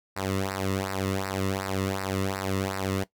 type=tone with flanger; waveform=sawtooth; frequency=96.2 Hz; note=G2; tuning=32 cents flat; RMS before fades=-29 dBFS; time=0.16-3.04 s; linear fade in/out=10 ms; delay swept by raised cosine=0.3 to 1.3 ms; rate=2.7 Hz; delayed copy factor=-0.85; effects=noise-tail reverb RT60 0.1 s tail -17 dB re dry